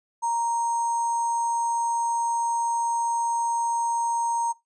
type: tone with sample-and-hold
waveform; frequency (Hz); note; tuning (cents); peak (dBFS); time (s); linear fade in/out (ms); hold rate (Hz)
sine; 932.3; A#5; 0; -22; 0.22-4.53; 20; 7350
effects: noise-tail reverb RT60 0.2 s tail -21 dB re dry + resampled to 24000 Hz